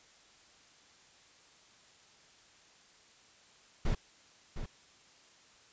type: noise with echo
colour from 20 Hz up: brown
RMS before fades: -29 dBFS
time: 3.85-3.95 s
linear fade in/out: 5 ms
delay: 710 ms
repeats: 1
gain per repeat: -9 dB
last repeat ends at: 4.66 s
effects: white hiss -61 dBFS RMS until 5.72 s + resampled to 16000 Hz